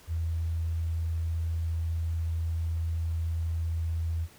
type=tone; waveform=sine; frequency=82.3 Hz; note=E2; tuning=2 cents flat; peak=-27 dBFS; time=0.07-4.28 s; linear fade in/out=50 ms; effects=pink hiss -55 dBFS RMS until 4.38 s